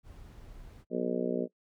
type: noise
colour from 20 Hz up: brown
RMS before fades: -49 dBFS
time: 0.03-0.85 s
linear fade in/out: 50 ms
type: harmonic tone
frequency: 61.1 Hz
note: B1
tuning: 18 cents flat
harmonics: 3 / 4 / 5 / 6 / 7 / 8 / 9 / 10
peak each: -37 / -34 / -44 / -35 / -35 / -37 / -42 / -39 dBFS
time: 0.9-1.48 s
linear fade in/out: 50 ms
effects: noise-tail reverb RT60 0.1 s tail -21 dB re dry